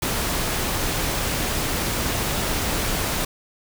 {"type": "noise", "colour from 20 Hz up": "pink", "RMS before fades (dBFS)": -24, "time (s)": [0.02, 3.25], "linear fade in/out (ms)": 5, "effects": []}